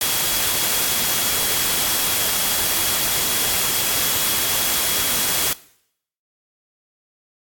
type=tone in noise; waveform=sine; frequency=3322 Hz; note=G#7; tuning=in tune; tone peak=-30 dBFS; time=0.01-5.53 s; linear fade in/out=2 ms; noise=white; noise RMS=-20 dBFS; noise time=0.01-5.53 s; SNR=-13 dB; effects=noise-tail reverb RT60 0.7 s tail -20 dB re dry + AAC 64 kbps